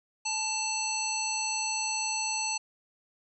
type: harmonic tone with a mistuned harmonic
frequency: 872 Hz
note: A5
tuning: 16 cents flat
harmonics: 1 / 3 / 5 / 7 / 9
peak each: -35 / -35 / -35 / -35 / -35 dBFS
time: 0.25-2.58 s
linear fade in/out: 10 ms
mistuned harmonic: 3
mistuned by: +38 cents
effects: none